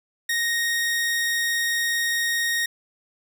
sawtooth tone, 1864.7 Hz, A#6, in tune, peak -18 dBFS, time 0.29-2.66 s, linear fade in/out 5 ms, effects none

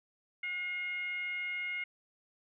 sine tone with frequency modulation, 2147 Hz, C7, 44 cents sharp, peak -34 dBFS, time 0.43-1.84 s, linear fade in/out 5 ms, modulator 694 Hz, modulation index 0.46, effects none

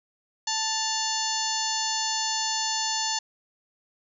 harmonic tone with a mistuned harmonic, 880 Hz, A5, in tune, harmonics 1 / 2 / 3 / 4 / 5 / 6 / 7 / 8, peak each -31 / -36 / -37 / -36 / -31 / -35 / -32 / -34 dBFS, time 0.47-3.19 s, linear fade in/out 5 ms, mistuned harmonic 3, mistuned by +120 cents, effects none

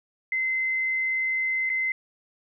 sine tone with dropouts, 2061 Hz, C7, 27 cents flat, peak -23 dBFS, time 0.32-1.92 s, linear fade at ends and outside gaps 2 ms, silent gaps 1.694-1.699 s, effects none

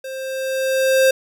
square tone with level ramp, 528 Hz, C5, 16 cents sharp, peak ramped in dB -29 to -11 dBFS, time 0.04-1.11 s, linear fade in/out 5 ms, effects none

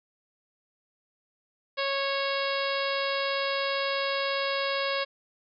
harmonic tone, 551 Hz, C#5, 11 cents flat, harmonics 1 / 2 / 3 / 4 / 5 / 6 / 7 / 8 / 9, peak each -30 / -33 / -35 / -36 / -37 / -38 / -38 / -39 / -40 dBFS, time 1.77-5.05 s, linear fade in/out 20 ms, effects none

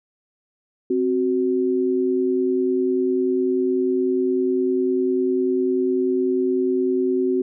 sine tone pair together, 261.6 / 371.6 Hz, C4 / F#4, 0 / +7 cents, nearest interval tritone, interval 607 cents, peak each -22 / -19 dBFS, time 0.9-7.42 s, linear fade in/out 5 ms, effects none

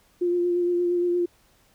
sine tone with vibrato, 351.3 Hz, F4, 10 cents sharp, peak -20 dBFS, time 0.21-1.26 s, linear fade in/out 10 ms, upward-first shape sine, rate 8.6 Hz, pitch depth 19 cents each way, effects pink hiss -61 dBFS RMS until 1.74 s

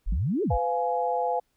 sine exponential two-way sweep, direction up then down, 34 to 451.1 to 34 Hz, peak -23 dBFS, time 0.06-0.58 s, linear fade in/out 20 ms, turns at 0.43 s
sine tone with exponential decay, 174.61 Hz, F3, in tune, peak -28 dBFS, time 0.12-0.24 s, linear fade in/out 5 ms, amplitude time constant 25 ms
sine chord, F diminished, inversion second, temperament just, 502.9 / 698.5 / 838.1 Hz, Cb5 / F5 / Ab5, +31 / 0 / +16 cents, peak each -28 dBFS, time 0.5-1.4 s, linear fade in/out 10 ms
effects pink hiss -73 dBFS RMS until 1.56 s

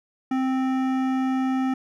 sine tone with hard clipping, 261.6 Hz, C4, in tune, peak -23 dBFS, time 0.31-1.74 s, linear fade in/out 5 ms, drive 14 dB, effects none

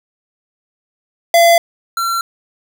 square tone pair in turn, 680 / 1360 Hz, F5 / F6, -46 / -46 cents, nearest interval octave, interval 1200 cents, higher second, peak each -7 / -16 dBFS, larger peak first, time 1.34-1.58 / 1.97-2.21 s, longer neither, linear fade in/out 2 ms, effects none

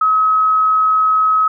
sine tone, 1278 Hz, D#6, 46 cents sharp, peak -10 dBFS, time 0.01-1.48 s, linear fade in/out 5 ms, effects none

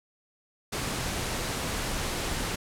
pink noise, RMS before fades -31 dBFS, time 0.72-2.56 s, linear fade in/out 10 ms, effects low-pass 11000 Hz 12 dB/octave

